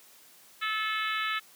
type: harmonic tone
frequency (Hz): 434.2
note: A4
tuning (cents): -23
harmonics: 3 / 4 / 5 / 6 / 7 / 8 / 9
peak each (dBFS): -32 / -34 / -36 / -38 / -39 / -40 / -41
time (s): 0.61-1.4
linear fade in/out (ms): 20
effects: white hiss -56 dBFS RMS until 1.55 s + high-pass 150 Hz 12 dB/octave